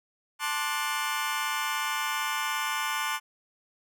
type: chord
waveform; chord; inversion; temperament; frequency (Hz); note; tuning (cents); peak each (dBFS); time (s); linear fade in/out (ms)
25% pulse; D dominant seventh; second; just; 881 / 1057.2 / 1174.7 / 1468.3; A5 / C6 / D6 / F#6; +2 / +18 / 0 / -14; -30; 0.39-3.2; 50
effects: none